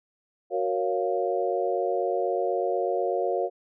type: chord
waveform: sine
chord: Gb major seventh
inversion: none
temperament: equal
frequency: 370 / 466.2 / 554.4 / 698.5 Hz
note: Gb4 / Bb4 / Db5 / F5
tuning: 0 / 0 / 0 / 0 cents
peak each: -29 dBFS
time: 0.5-3.5 s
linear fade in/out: 50 ms
effects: none